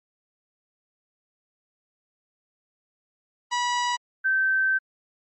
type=tone pair in turn; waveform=sawtooth / sine; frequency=974 / 1549.4 Hz; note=B5 / G6; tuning=-24 / -21 cents; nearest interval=minor sixth; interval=803 cents; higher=second; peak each=-19 dBFS; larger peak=neither; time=3.51-3.97 / 4.24-4.79 s; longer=second; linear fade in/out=20 ms; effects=MP3 32 kbps